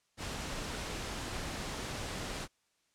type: noise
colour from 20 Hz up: pink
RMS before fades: -39 dBFS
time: 0.17-2.48 s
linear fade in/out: 50 ms
effects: white hiss -75 dBFS RMS until 2.94 s + low-pass 8000 Hz 12 dB/octave